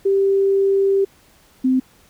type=tone pair in turn; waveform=sine; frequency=392 / 258.7 Hz; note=G4 / C4; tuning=0 / -19 cents; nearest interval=perfect fifth; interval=719 cents; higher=first; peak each=-13 dBFS; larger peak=neither; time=0.05-1.05 / 1.64-1.8 s; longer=first; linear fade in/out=10 ms; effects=pink hiss -53 dBFS RMS until 2.09 s